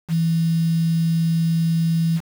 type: tone with quantisation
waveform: sine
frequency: 164.81 Hz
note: E3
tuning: in tune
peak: -16 dBFS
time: 0.08-2.21 s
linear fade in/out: 50 ms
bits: 6
effects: none